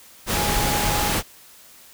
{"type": "tone in noise", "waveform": "sine", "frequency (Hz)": 830, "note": "G#5", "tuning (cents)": -1, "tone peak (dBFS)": -26, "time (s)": [0.33, 1.14], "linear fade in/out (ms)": 50, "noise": "pink", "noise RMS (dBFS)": -22, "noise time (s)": [0.26, 1.23], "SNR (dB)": -7, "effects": ["white hiss -48 dBFS RMS until 1.93 s"]}